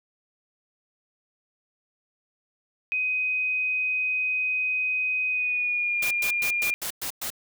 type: tone with pitch glide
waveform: sine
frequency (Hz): 2510 to 2409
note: D#7 to D7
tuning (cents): +15 to +43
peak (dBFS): -23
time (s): 2.92-6.74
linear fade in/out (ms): 0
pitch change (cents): -72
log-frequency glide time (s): 5.29-6
type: noise bursts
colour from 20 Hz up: white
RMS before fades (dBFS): -31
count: 7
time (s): 6.02-7.303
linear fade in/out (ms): 5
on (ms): 89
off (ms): 110
effects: none